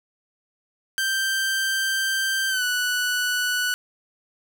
sawtooth tone with pitch glide, 1568 to 1480 Hz, G6 to F#6, 0 to 0 cents, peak -18 dBFS, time 0.98-3.74 s, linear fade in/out 0 ms, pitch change -100 cents, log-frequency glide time 2.49-2.63 s, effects none

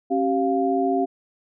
sine tone cluster, 271.3 / 385.9 / 700 Hz, C#4 / G4 / F5, -37 / -27 / +4 cents, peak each -23 dBFS, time 0.1-1.06 s, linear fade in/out 20 ms, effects none

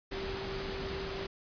sine tone in noise, 388 Hz, G4, 18 cents flat, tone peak -39 dBFS, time 0.11-1.27 s, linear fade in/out 10 ms, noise pink, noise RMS -39 dBFS, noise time 0.11-1.27 s, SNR -3 dB, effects resampled to 11025 Hz

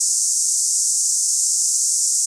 white band-pass noise, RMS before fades -19 dBFS, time 0-2.26 s, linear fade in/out 10 ms, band 5800 to 8700 Hz, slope 48 dB/octave, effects none

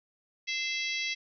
harmonic tone with a mistuned harmonic, 659.3 Hz, E5, in tune, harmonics 3 / 4 / 5 / 6 / 7 / 8 / 9, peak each -34 / -36 / -38 / -40 / -41 / -42 / -43 dBFS, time 0.47-1.15 s, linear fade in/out 20 ms, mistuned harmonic 3, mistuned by +80 cents, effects none

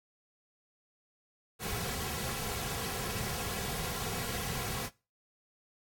pink noise with comb filter, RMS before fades -36 dBFS, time 1.59-4.9 s, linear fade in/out 50 ms, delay 3.3 ms, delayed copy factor -0.65, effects noise-tail reverb RT60 0.3 s tail -21 dB re dry + AAC 64 kbps

